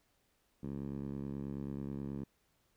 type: tone with band-pass filter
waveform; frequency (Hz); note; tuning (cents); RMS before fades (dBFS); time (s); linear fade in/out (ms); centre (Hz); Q
10% pulse; 69.3; C#2; 0; -41; 0.63-2.24; 5; 200; 1.2
effects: pink hiss -75 dBFS RMS until 2.76 s

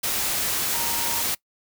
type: tone in noise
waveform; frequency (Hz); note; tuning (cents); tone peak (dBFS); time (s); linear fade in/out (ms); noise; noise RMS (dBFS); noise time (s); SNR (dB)
sine; 932.3; A#5; 0; -33; 0.73-1.22; 10; white; -25; 0.03-1.35; -11
effects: noise-tail reverb RT60 0.1 s tail -22 dB re dry

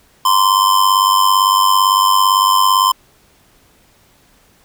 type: tone with amplitude modulation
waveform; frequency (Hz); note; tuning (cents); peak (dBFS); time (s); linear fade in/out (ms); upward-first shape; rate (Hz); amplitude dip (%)
square; 1036; C6; -17; -7; 0.25-2.92; 5; sine; 97.8; 70
effects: pink hiss -52 dBFS RMS until 4.64 s

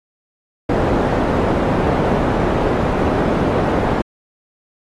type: low-pass noise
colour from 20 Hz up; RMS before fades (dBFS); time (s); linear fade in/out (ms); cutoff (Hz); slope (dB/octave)
white; -17; 0.69-4.02; 5; 570; 12
effects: AAC 32 kbps

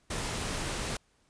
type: noise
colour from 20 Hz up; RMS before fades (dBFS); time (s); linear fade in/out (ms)
pink; -34; 0.1-0.97; 5
effects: pink hiss -69 dBFS RMS until 1.29 s + resampled to 22050 Hz

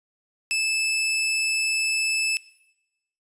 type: tone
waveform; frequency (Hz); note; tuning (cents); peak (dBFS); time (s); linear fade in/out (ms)
sawtooth; 2623; E7; -9; -18; 0.51-2.37; 0
effects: noise-tail reverb RT60 0.9 s tail -19 dB re dry + resampled to 24000 Hz

